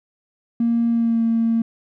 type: tone with pitch glide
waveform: triangle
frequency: 233.1 to 228.3 Hz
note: A#3 to A#3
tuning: 0 to -36 cents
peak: -12 dBFS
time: 0.6-1.62 s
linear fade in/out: 5 ms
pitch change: -36 cents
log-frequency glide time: 0.89-1.22 s
effects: tanh soft clip ceiling -13 dBFS